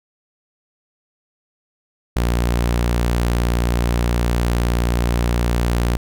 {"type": "tone", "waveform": "sawtooth", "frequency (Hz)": 59.2, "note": "A#1", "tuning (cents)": 27, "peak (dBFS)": -12, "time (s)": [2.16, 5.97], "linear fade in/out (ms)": 5, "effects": []}